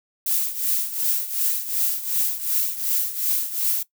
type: noise with tremolo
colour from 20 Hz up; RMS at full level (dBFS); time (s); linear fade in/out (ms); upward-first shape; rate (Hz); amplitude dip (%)
violet; -20; 0.26-3.83; 5; triangle; 2.7; 80
effects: noise-tail reverb RT60 0.1 s tail -18 dB re dry